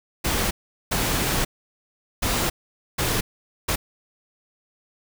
pink noise bursts at uneven times, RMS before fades -23 dBFS, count 5, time 0.24-0.51 / 0.91-1.45 / 2.22-2.5 / 2.98-3.21 / 3.68-3.76 s, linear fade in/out 10 ms, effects none

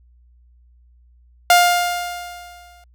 sawtooth tone with exponential decay, 705 Hz, F5, 16 cents sharp, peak -4 dBFS, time 1.5-2.84 s, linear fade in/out 2 ms, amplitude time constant 290 ms, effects added 60 Hz sine -49 dBFS peak until 2.94 s

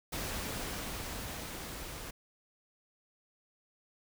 pink noise with level ramp, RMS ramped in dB -37 to -44 dBFS, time 0.12-2.11 s, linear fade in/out 10 ms, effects none

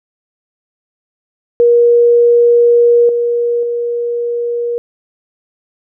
sine tone with level steps, 475.3 Hz, A#4, 34 cents sharp, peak -5 / -11 / -14 dBFS, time 1.6-4.78 s, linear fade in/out 0 ms, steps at 3.09 / 3.63 s, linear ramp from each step 2 ms, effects none

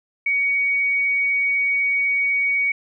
sine tone, 2246 Hz, C#7, 22 cents sharp, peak -17 dBFS, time 0.26-2.72 s, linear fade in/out 5 ms, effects none

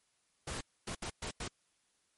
pink noise bursts at uneven times, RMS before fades -40 dBFS, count 5, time 0.47-0.61 / 0.87-0.95 / 1.02-1.1 / 1.22-1.31 / 1.4-1.48 s, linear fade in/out 5 ms, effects white hiss -75 dBFS RMS until 2.17 s + MP3 48 kbps

